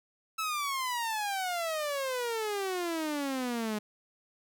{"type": "exponential sweep", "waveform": "sawtooth", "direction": "down", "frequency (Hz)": [1318.5, 207.7], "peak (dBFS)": -27, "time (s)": [0.38, 3.79], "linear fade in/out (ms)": 10, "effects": []}